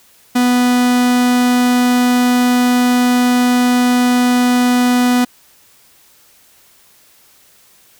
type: tone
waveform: 45% pulse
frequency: 246.9 Hz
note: B3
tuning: in tune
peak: -10 dBFS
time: 0.35-5.25 s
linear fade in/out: 10 ms
effects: white hiss -49 dBFS RMS until 7.99 s